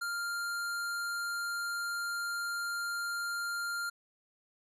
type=tone; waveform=square; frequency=1396.9 Hz; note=F6; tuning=in tune; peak=-34 dBFS; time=0.01-3.9 s; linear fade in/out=10 ms; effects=resampled to 32000 Hz